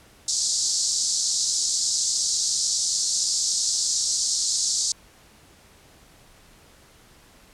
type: band-pass noise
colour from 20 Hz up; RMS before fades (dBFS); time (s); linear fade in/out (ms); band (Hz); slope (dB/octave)
white; -24; 0.28-4.92; 2; 4300 to 7900; 48
effects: pink hiss -53 dBFS RMS until 7.53 s + low-pass 12000 Hz 12 dB/octave